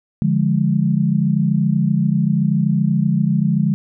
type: chord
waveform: sine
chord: D diminished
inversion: none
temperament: equal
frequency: 146.83 / 174.61 / 207.7 Hz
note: D3 / F3 / Ab3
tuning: 0 / 0 / 0 cents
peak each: -18 dBFS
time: 0.22-3.74 s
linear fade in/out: 0 ms
effects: none